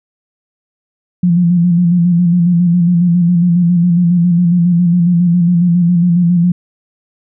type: tone with vibrato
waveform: sine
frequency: 174 Hz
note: F3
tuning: 6 cents flat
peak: -7 dBFS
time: 1.23-6.52 s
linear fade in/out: 5 ms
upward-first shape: square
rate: 7.3 Hz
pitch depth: 42 cents each way
effects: none